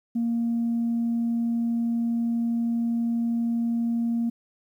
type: tone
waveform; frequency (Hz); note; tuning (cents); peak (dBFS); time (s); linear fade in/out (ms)
sine; 233.1; A#3; 0; -21; 0.15-4.3; 10
effects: tanh soft clip ceiling -19 dBFS + 10-bit